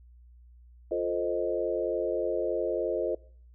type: chord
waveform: sine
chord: F dominant seventh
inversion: none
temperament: equal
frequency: 349.2 / 440 / 523.3 / 622.3 Hz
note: F4 / A4 / C5 / Eb5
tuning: 0 / 0 / 0 / 0 cents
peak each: -32 dBFS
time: 0.91-3.15 s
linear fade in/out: 5 ms
effects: noise-tail reverb RT60 0.5 s tail -22 dB re dry + added 60 Hz sine -51 dBFS peak until 3.54 s